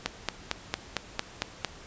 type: click train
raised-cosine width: 0.2 ms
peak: -9 dBFS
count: 8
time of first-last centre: 0.06-1.647 s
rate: 4.41 Hz
effects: pink hiss -48 dBFS RMS until 1.86 s + resampled to 16000 Hz